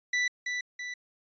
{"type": "tone with echo", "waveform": "40% pulse", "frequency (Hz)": 1975.5, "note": "B6", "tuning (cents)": 0, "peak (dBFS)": -24, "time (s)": [0.13, 0.28], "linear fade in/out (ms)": 5, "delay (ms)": 330, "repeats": 2, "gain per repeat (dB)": -5, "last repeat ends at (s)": 0.94, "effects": ["resampled to 16000 Hz"]}